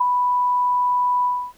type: tone with ADSR envelope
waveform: sine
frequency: 988 Hz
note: B5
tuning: in tune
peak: -12 dBFS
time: 0-1.53 s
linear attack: 11 ms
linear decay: 9 ms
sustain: -4 dB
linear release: 280 ms
effects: pink hiss -55 dBFS RMS until 1.57 s